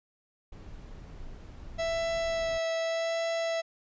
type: noise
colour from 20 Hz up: brown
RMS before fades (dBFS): -44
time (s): 0.52-2.58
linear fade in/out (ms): 5
type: tone with vibrato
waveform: 45% pulse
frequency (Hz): 660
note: E5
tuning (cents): +2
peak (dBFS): -28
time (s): 1.78-3.62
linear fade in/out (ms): 20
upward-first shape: sine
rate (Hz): 0.83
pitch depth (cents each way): 11
effects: resampled to 16000 Hz

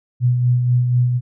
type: tone with tremolo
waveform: sine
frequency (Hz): 123.47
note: B2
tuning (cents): 0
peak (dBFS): -11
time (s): 0.2-1.21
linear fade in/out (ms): 50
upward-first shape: sine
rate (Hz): 4.1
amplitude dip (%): 40
effects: none

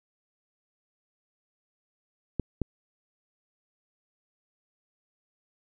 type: clicks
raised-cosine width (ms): 3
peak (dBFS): -14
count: 2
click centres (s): 2.397 / 2.617
effects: none

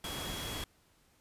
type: tone in noise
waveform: sine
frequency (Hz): 3322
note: G#7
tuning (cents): 0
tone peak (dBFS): -43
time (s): 0.04-0.64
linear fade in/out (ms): 2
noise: pink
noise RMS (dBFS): -40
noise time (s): 0.04-0.64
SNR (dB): -6
effects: pink hiss -68 dBFS RMS until 1.2 s + resampled to 32000 Hz

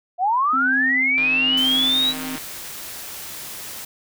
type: linear sweep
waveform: sine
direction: up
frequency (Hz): 685 to 3951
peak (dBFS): -16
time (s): 0.18-2.14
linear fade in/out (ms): 50
type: tone with tremolo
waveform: triangle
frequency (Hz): 261.6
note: C4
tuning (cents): 0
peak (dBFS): -22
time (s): 0.53-2.36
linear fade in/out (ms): 5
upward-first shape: sine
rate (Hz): 1.1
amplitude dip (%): 55
type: click train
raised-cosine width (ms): 0.3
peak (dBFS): -17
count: 187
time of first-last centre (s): 1.18-2.38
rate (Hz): 155
type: noise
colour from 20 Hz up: white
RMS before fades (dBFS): -34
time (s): 1.57-3.85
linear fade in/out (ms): 5
effects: none

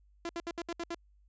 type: tone bursts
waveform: sawtooth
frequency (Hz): 340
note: F4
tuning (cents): -46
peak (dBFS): -31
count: 7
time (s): 0.25-0.946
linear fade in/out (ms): 2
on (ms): 42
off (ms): 67
effects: added 50 Hz sine -61 dBFS peak until 1.28 s + resampled to 16000 Hz

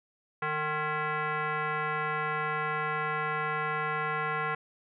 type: tone with frequency modulation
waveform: sine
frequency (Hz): 156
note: D#3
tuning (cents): +5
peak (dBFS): -28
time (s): 0.42-4.55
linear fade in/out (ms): 5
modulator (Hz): 611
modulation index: 3
effects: none

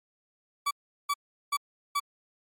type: tone bursts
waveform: 40% pulse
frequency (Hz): 1146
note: D6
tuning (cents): -43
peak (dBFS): -24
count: 4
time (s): 0.66-2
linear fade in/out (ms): 10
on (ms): 50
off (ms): 380
effects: MP3 64 kbps

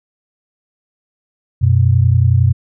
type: tone pair together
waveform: sine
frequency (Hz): 92.5 / 123.47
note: F#2 / B2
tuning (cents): 0 / 0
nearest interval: perfect fourth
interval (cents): 500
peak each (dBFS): -11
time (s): 1.61-2.53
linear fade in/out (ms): 20
effects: none

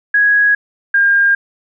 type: tone pair in turn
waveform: sine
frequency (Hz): 1661.2 / 1609.3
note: G#6 / G6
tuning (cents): 0 / +45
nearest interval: minor second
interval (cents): 55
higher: first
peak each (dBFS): -8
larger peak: neither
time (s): 0.14-0.55 / 0.94-1.35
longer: neither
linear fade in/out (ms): 5
effects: none

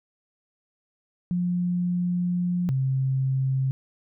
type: tone pair in turn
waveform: sine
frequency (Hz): 177.4 / 132.9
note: F3 / C3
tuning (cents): +27 / +27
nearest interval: perfect fourth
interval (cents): 500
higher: first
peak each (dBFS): -22 / -21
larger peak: second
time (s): 1.31-2.69 / 2.69-3.71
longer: first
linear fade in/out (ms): 0
effects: none

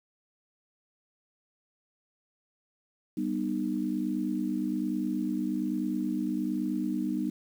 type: chord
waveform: sine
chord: G augmented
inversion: none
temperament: just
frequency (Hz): 196 / 245 / 306.2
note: G3 / B3 / D#4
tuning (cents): 0 / -14 / -28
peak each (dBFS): -33 / -32 / -31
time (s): 3.17-7.3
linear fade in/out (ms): 5
effects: 9-bit

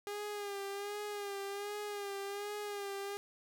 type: tone with vibrato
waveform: sawtooth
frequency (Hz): 405.9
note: G#4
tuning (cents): -40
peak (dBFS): -35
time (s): 0.07-3.17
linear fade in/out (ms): 0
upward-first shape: sine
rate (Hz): 1.3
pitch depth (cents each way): 45
effects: none

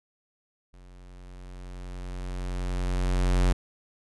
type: tone with level ramp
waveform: square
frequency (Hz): 45.31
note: F#1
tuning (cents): -36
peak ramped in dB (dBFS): -49 to -19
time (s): 0.73-3.53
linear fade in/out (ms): 10
effects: resampled to 24000 Hz

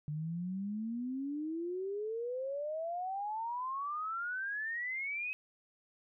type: exponential sweep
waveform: sine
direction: up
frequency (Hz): 146.83 to 2561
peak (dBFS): -35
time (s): 0.08-5.33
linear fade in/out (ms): 0
effects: none

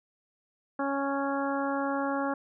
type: harmonic tone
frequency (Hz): 277.2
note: C#4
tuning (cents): 0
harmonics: 1 / 2 / 3 / 4 / 5 / 6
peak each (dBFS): -31 / -33 / -34 / -36 / -37 / -41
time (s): 0.79-2.34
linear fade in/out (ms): 5
effects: none

